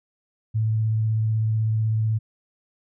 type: tone with vibrato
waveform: sine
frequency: 110 Hz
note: A2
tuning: in tune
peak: -19 dBFS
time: 0.54-2.19 s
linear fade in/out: 20 ms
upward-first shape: sine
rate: 16 Hz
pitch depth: 16 cents each way
effects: none